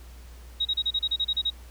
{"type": "tone bursts", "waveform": "sine", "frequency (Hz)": 3800, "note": "A#7", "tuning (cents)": 33, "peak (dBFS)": -22, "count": 11, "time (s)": [0.6, 1.503], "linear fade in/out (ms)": 10, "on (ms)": 53, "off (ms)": 32, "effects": ["added 60 Hz sine -43 dBFS peak until 1.7 s", "pink hiss -54 dBFS RMS until 1.7 s"]}